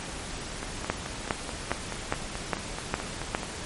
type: two click trains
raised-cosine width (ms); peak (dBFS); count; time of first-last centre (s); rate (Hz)
0.5; -9 / -18; 7 / 14; 0.9-3.349 / 0.63-3.432; 2.45 / 4.64
effects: pink hiss -37 dBFS RMS until 3.65 s + MP3 48 kbps